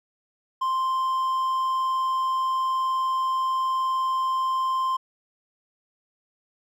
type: tone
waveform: triangle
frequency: 1046.5 Hz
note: C6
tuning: in tune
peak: -20 dBFS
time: 0.61-4.97 s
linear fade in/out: 10 ms
effects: none